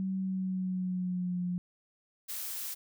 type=tone with pitch glide; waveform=sine; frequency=190 to 178.3 Hz; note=F#3 to F3; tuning=+46 to +36 cents; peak=-30 dBFS; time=0-1.58 s; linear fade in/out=0 ms; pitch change=-110 cents; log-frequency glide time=0.18-1.42 s
type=noise; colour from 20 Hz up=blue; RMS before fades=-38 dBFS; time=2.28-2.75 s; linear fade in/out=20 ms
effects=none